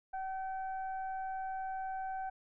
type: tone with frequency modulation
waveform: sine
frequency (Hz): 762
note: G5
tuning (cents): -49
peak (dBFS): -36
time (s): 0.13-2.3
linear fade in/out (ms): 10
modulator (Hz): 772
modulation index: 0.49
effects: none